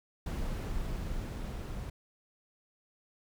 brown noise with level ramp, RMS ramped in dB -34 to -39 dBFS, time 0.26-1.9 s, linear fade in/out 5 ms, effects none

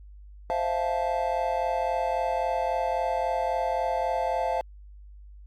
triangle chord, F major seventh, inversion second, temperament just, 523.8 / 654.8 / 698.5 / 873.1 Hz, C5 / E5 / F5 / A5, +2 / -12 / 0 / -14 cents, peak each -29 / -29 / -27 / -28 dBFS, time 0.5-4.61 s, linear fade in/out 0 ms, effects added 50 Hz sine -44 dBFS peak until 5.46 s + Opus 48 kbps

